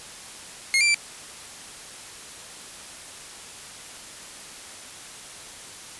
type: tone with pitch steps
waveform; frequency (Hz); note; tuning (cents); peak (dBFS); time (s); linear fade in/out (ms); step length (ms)
sawtooth; 2152 / 2360 / 2340; C7 / D7 / D7; +48 / +8 / -7; -14; 0.74-0.944; 0; 68
effects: white hiss -41 dBFS RMS until 5.99 s + resampled to 24000 Hz